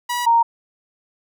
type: tone pair in turn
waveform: sawtooth / sine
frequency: 970 / 928.8 Hz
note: B5 / A#5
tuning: -31 / -7 cents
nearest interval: minor second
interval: 76 cents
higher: first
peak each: -17 / -11 dBFS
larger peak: second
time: 0.09-0.26 / 0.26-0.43 s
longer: neither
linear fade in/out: 10 ms
effects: none